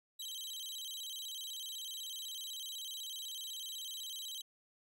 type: tone with vibrato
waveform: sawtooth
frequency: 3500 Hz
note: A7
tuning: 10 cents flat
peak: -39 dBFS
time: 0.19-4.42 s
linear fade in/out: 10 ms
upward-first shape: square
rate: 16 Hz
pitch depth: 190 cents each way
effects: none